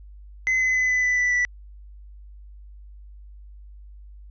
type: tone with pitch steps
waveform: triangle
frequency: 2042 / 2029 / 2016 / 2003 / 1990.8 / 1978.1 / 1965.6 Hz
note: C7 / B6 / B6 / B6 / B6 / B6 / B6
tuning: -43 / +46 / +35 / +24 / +13 / +2 / -9 cents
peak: -17 dBFS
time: 0.47-1.45 s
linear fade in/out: 0 ms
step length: 140 ms
effects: added 50 Hz sine -41 dBFS peak until 4.3 s + resampled to 16000 Hz